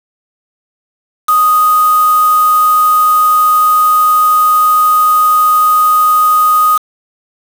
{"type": "tone with quantisation", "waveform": "sine", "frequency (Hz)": 1244.5, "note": "D#6", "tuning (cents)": 0, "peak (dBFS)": -6, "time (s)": [1.28, 6.78], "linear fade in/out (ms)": 10, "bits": 3, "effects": []}